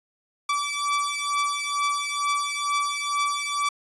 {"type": "beating tone pair", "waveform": "sawtooth", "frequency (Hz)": [1155, 1157.2], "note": ["D6", "D6"], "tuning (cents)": [-29, -26], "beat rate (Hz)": 2.2, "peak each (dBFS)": -23, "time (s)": [0.49, 3.69], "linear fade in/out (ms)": 5, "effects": ["resampled to 24000 Hz"]}